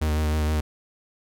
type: tone with vibrato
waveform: 45% pulse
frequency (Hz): 76.8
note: D#2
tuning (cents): -22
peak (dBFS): -21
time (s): 0.01-0.61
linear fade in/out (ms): 10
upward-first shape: sine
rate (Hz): 6.4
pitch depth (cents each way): 26
effects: none